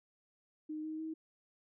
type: tone with pitch steps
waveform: sine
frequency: 308.2 / 313.2 / 318.3 Hz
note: D#4 / D#4 / D#4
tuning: -16 / +11 / +39 cents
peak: -38 dBFS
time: 0.69-1.14 s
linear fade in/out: 10 ms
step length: 150 ms
effects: none

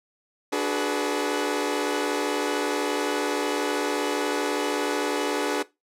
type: chord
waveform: sawtooth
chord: G# half-diminished seventh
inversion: second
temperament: equal with one note detuned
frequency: 293.7 / 370 / 422.6 / 493.9 Hz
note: D4 / F#4 / G#4 / B4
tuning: 0 / 0 / +30 / 0 cents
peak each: -24 / -27 / -24 / -27 dBFS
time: 0.52-5.63 s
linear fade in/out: 10 ms
effects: noise-tail reverb RT60 0.2 s tail -18 dB re dry + low-pass 11000 Hz 12 dB/octave

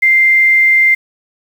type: tone with quantisation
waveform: sine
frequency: 2093 Hz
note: C7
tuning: in tune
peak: -6 dBFS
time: 0.02-0.95 s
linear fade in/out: 10 ms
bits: 6
effects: none

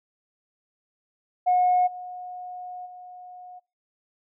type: tone with level steps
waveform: sine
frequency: 725 Hz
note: F#5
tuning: 35 cents flat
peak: -16 / -34 / -40 dBFS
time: 1.46-3.6 s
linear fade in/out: 20 ms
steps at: 1.86 / 2.85 s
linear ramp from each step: 20 ms
effects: noise-tail reverb RT60 0.3 s tail -26 dB re dry + tanh soft clip ceiling -13 dBFS

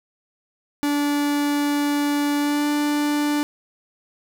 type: tone with pitch glide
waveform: 45% pulse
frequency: 290 to 294 Hz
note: D4 to D4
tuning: -22 to +2 cents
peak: -19 dBFS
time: 0.83-3.43 s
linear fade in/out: 0 ms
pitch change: +24 cents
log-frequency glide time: 2.38-2.68 s
effects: none

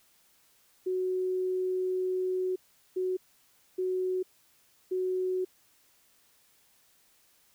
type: tone bursts at uneven times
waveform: sine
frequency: 370 Hz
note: F#4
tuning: in tune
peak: -27 dBFS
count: 4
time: 0.86-2.56 / 2.96-3.17 / 3.78-4.23 / 4.91-5.45 s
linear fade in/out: 10 ms
effects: white hiss -65 dBFS RMS until 7.54 s

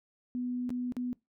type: tone with dropouts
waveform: sine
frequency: 247.5 Hz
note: B3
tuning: 4 cents sharp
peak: -31 dBFS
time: 0.35-1.13 s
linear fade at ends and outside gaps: 0 ms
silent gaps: 0.693-0.704 / 0.922-0.967 s
effects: noise-tail reverb RT60 0.2 s tail -22 dB re dry

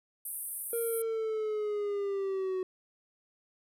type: band-pass noise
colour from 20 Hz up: pink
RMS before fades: -39 dBFS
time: 0.25-1.02 s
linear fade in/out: 5 ms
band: 8900 to 14000 Hz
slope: 96 dB/octave
type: linear sweep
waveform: triangle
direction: down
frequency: 468.6 to 370 Hz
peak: -28 dBFS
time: 0.73-2.63 s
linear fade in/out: 2 ms
effects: none

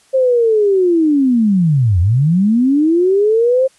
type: linear two-way sweep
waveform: sine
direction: down then up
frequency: 535 to 82.41 to 535 Hz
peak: -9 dBFS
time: 0.13-3.68 s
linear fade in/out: 20 ms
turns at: 2 s
effects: white hiss -52 dBFS RMS until 3.78 s + resampled to 24000 Hz

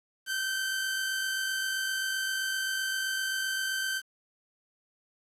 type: tone pair together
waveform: sawtooth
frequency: 1505.3 / 1553 Hz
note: F#6 / G6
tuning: +29 / -17 cents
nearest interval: minor second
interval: 54 cents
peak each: -36 / -26 dBFS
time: 0.26-4.02 s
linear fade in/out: 50 ms
effects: resampled to 32000 Hz + 9-bit

